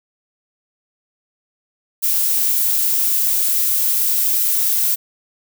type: noise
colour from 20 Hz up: violet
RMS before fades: -17 dBFS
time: 2.02-4.96 s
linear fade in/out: 20 ms
effects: none